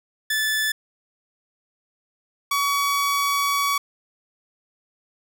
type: tone pair in turn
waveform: sawtooth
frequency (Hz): 1743 / 1131.2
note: A6 / C#6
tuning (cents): -17 / +35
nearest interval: perfect fifth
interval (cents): 748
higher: first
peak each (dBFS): -17 / -16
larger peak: second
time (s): 0.3-0.72 / 2.51-3.78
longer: second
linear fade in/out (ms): 5
effects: none